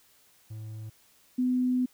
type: tone pair in turn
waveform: triangle / sine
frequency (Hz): 109.1 / 251.8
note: A2 / B3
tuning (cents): -14 / +34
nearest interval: octave + major second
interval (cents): 1448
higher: second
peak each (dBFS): -35 / -23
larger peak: second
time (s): 0.5-0.9 / 1.38-1.86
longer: second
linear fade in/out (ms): 10
effects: white hiss -62 dBFS RMS until 1.93 s